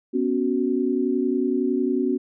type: chord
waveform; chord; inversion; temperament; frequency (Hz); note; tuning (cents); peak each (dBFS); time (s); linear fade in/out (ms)
sine; B suspended second; none; just; 246.9 / 277.8 / 370.4; B3 / C#4 / F#4; 0 / +4 / +2; -24; 0.13-2.18; 20
effects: none